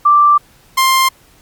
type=tone pair in turn; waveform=sine / sawtooth; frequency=1174.7 / 1053.9 Hz; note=D6 / C6; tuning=0 / +12 cents; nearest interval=major second; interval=188 cents; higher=first; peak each=-5 dBFS; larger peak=neither; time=0.05-0.38 / 0.77-1.09 s; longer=first; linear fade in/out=10 ms; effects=pink hiss -48 dBFS RMS until 1.41 s + MP3 96 kbps